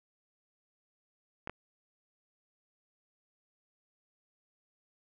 clicks, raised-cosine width 0.5 ms, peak -23 dBFS, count 2, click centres 1.474 / 1.496 s, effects none

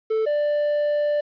triangle tone pair in turn, 440 / 589.9 Hz, A4 / D5, 0 / +8 cents, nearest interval perfect fourth, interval 508 cents, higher second, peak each -17 dBFS, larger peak neither, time 0.1-0.26 / 0.26-1.21 s, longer second, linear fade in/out 10 ms, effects resampled to 11025 Hz + 9-bit

